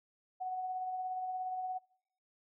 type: tone with tremolo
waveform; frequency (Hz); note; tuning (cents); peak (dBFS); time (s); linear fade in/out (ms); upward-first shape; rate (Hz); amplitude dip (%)
sine; 742; F#5; +5; -34; 0.4-1.79; 20; sine; 17; 30
effects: noise-tail reverb RT60 0.8 s tail -25 dB re dry